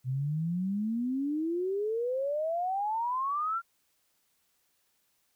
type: exponential sweep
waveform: sine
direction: up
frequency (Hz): 125 to 1396.9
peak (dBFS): -28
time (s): 0.04-3.62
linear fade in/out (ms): 50
effects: white hiss -73 dBFS RMS until 5.35 s